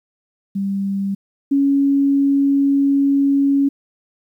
sine tone pair in turn, 196.8 / 278.3 Hz, G3 / C#4, +7 / +7 cents, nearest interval tritone, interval 600 cents, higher second, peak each -18 / -12 dBFS, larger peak second, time 0.55-1.15 / 1.51-3.69 s, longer second, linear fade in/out 10 ms, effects 9-bit

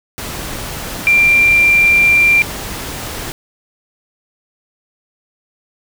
sine tone in noise, 2371 Hz, D7, 16 cents sharp, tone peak -7 dBFS, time 1.07-2.42 s, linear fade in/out 0 ms, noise pink, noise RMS -25 dBFS, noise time 0.18-3.32 s, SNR +15 dB, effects none

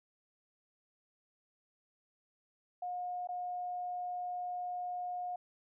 sine tone with dropouts, 718 Hz, F5, 48 cents sharp, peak -36 dBFS, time 2.82-5.36 s, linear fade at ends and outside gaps 5 ms, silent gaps 3.273-3.288 s, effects none

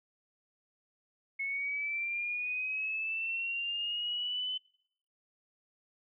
sine linear sweep, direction up, 2186 to 3035 Hz, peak -32 dBFS, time 1.39-4.58 s, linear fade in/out 10 ms, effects noise-tail reverb RT60 0.7 s tail -25 dB re dry

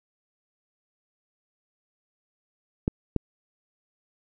clicks, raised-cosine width 3 ms, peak -10 dBFS, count 2, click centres 2.879 / 3.163 s, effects none

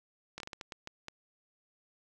slowing click train, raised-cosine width 0.2 ms, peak -24 dBFS, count 9, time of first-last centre 0.38-1.084 s, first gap 22 ms, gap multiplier 1.38, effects none

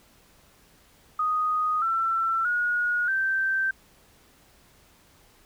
sine tone with pitch steps, 1244.5 / 1341.5 / 1446.2 / 1558.9 Hz, D#6 / E6 / F#6 / G6, 0 / +30 / -40 / -10 cents, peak -22 dBFS, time 1.19-3.71 s, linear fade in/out 5 ms, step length 630 ms, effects pink hiss -58 dBFS RMS until 5.45 s

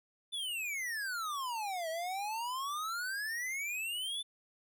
square exponential two-way sweep, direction down then up, 3549 to 635 to 3549 Hz, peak -36 dBFS, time 0.32-4.23 s, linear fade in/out 20 ms, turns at 1.89 s, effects none

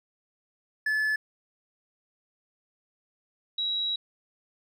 triangle / sine tone pair in turn, 1728 / 3871 Hz, A6 / B7, -32 / -35 cents, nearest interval octave + major second, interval 1397 cents, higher second, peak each -22 / -26 dBFS, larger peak first, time 0.86-1.16 / 3.58-3.96 s, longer second, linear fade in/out 5 ms, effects none

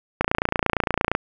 click train, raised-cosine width 0.5 ms, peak -4 dBFS, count 28, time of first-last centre 0.21-1.151 s, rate 28.7 Hz, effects none

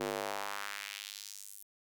square tone with high-pass filter sweep, 50.5 Hz, G#1, 48 cents flat, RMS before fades -41 dBFS, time 0-1.63 s, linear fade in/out 5 ms, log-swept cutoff 350 to 11000 Hz, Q 1.5, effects none

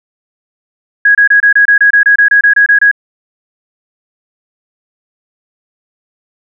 sine tone bursts, 1656 Hz, G#6, 5 cents flat, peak -3 dBFS, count 15, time 1.05-2.914 s, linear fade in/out 5 ms, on 100 ms, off 26 ms, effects none

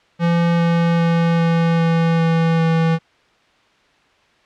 square tone with pitch steps, 170 / 168.92 / 167.85 / 166.79 / 165.73 / 164.68 / 163.64 Hz, F3 / E3 / E3 / E3 / E3 / E3 / E3, -46 / +43 / +32 / +21 / +10 / -1 / -12 cents, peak -14 dBFS, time 0.19-2.99 s, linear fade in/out 50 ms, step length 400 ms, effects white hiss -55 dBFS RMS until 4.45 s + low-pass 3000 Hz 12 dB/octave

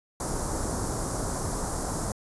pink band-stop noise, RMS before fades -30 dBFS, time 0.2-2.12 s, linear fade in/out 2 ms, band 1300 to 6000 Hz, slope 24 dB/octave, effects resampled to 24000 Hz

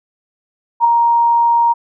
sine tone with ADSR envelope, 937 Hz, A#5, 9 cents sharp, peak -5 dBFS, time 0.8-1.74 s, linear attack 47 ms, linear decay 4 ms, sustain -4 dB, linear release 23 ms, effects none

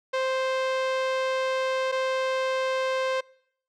sawtooth tone pair in turn, 523.3 / 523.3 Hz, C5 / C5, 0 / 0 cents, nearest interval unison, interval 0 cents, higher neither, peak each -20 dBFS, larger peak neither, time 0.13-1.92 / 1.92-3.21 s, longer first, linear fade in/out 10 ms, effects noise-tail reverb RT60 0.7 s tail -25 dB re dry + low-pass 4000 Hz 12 dB/octave

